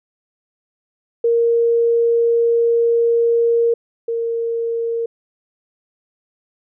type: tone pair in turn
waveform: sine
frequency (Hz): 466.2 / 462.2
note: A#4 / A#4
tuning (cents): 0 / -15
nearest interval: unison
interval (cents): 15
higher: first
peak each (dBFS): -12 / -18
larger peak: first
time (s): 1.24-3.74 / 4.08-5.06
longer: first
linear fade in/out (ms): 5
effects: none